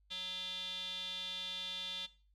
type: tone with band-pass filter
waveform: square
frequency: 185 Hz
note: F#3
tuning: in tune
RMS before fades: -42 dBFS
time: 0.1-2.07 s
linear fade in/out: 20 ms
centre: 3500 Hz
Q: 8.6
effects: noise-tail reverb RT60 0.4 s tail -18 dB re dry + added 50 Hz sine -67 dBFS peak until 2.34 s